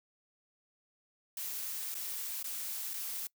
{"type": "noise with dropouts", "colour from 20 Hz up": "blue", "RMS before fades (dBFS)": -39, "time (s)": [1.37, 3.27], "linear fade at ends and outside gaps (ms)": 2, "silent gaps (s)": [[1.943, 1.951], [2.428, 2.442], [2.935, 2.939]], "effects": ["noise-tail reverb RT60 0.1 s tail -23 dB re dry"]}